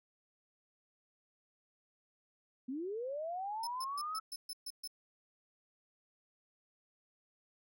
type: linear sweep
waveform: sine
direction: up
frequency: 242.6 to 1316 Hz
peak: -37 dBFS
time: 2.68-4.2 s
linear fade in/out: 10 ms
type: tone bursts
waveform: sawtooth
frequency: 5260 Hz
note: E8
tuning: 5 cents flat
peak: -38 dBFS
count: 8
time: 3.63-4.876 s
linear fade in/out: 5 ms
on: 42 ms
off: 130 ms
effects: none